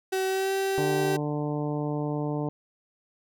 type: tone with pitch glide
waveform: 35% pulse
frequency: 379.3 to 387.5 Hz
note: F#4 to G4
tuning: +43 to -20 cents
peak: -23 dBFS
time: 0.12-1.17 s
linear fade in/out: 10 ms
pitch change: +37 cents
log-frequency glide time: 0.26-0.53 s
type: harmonic tone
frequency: 148.3 Hz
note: D3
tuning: 17 cents sharp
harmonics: 1 / 2 / 3 / 4 / 5 / 6 / 7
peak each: -30 / -31 / -34 / -37 / -40 / -40 / -46 dBFS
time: 0.78-2.49 s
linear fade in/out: 0 ms
effects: none